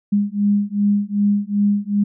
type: beating tone pair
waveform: sine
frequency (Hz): 202.8 / 205.4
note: G#3 / G#3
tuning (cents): -41 / -19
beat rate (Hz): 2.6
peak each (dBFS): -18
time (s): 0.12-2.04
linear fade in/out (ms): 10
effects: none